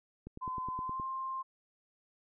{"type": "click train", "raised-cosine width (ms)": 3, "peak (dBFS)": -31, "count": 8, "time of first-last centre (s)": [0.27, 0.998], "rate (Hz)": 9.61}
{"type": "tone with pitch glide", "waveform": "sine", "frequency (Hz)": [1023, 1054.8], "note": ["C6", "C6"], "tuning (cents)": [-39, 14], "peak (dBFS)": -35, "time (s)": [0.41, 1.43], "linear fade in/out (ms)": 20, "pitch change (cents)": 53, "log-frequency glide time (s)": [0.82, 1]}
{"effects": []}